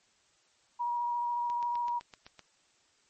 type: tone with vibrato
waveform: sine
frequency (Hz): 957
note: A#5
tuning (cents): +45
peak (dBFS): -29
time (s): 0.79-2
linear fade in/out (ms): 20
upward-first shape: sine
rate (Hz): 14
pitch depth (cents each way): 13
type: click train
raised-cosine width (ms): 0.2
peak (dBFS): -30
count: 8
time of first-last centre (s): 1.5-2.393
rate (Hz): 7.84
effects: white hiss -68 dBFS RMS until 3.09 s + MP3 32 kbps